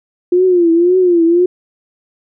sine tone with vibrato, 350.7 Hz, F4, 7 cents sharp, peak -7 dBFS, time 0.32-1.46 s, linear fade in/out 5 ms, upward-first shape triangle, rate 1.9 Hz, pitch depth 120 cents each way, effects none

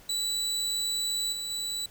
30% pulse tone with level steps, 3951 Hz, B7, in tune, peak -25 / -30 / -28 dBFS, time 0.09-1.86 s, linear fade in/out 5 ms, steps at 1.32 / 1.5 s, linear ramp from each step 10 ms, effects pink hiss -54 dBFS RMS until 1.9 s

